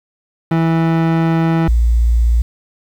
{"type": "tone pair in turn", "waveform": ["30% pulse", "sine"], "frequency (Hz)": [163.9, 57.95], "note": ["E3", "A#1"], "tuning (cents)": [-10, -10], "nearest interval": "octave + tritone", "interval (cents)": 1800, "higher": "first", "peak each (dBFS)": -9, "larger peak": "neither", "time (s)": [[0.51, 1.68], [1.68, 2.42]], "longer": "first", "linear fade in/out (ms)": 5, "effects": ["low-pass 2000 Hz 12 dB/octave", "7-bit"]}